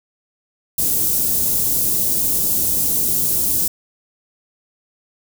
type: band-stop noise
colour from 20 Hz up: white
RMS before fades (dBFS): -18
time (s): 0.78-3.68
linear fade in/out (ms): 5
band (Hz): 340 to 8800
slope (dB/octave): 12
effects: none